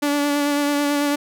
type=tone with vibrato; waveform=sawtooth; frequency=288.8 Hz; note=D4; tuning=29 cents flat; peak=-14 dBFS; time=0.02-1.16 s; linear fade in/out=10 ms; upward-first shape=sine; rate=9.1 Hz; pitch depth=19 cents each way; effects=none